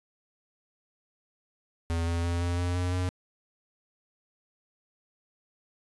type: tone with pitch steps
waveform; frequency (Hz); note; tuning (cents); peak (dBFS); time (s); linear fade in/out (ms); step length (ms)
square; 83.6 / 84.77 / 85.95 / 87.15 / 88.37 / 89.6 / 90.85; E2 / E2 / F2 / F2 / F2 / F2 / F#2; +25 / +49 / -27 / -3 / +21 / +45 / -31; -27; 1.9-3.09; 0; 170
effects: resampled to 24000 Hz